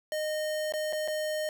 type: tone with dropouts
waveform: square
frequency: 615 Hz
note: D#5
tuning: 20 cents flat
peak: -30 dBFS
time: 0.12-1.49 s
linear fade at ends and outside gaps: 1 ms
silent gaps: 0.723-0.737 / 0.926-0.931 / 1.077-1.082 s
effects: none